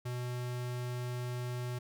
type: tone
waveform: square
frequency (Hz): 123.47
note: B2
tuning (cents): 0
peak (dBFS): -36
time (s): 0.05-1.79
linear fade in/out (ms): 10
effects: none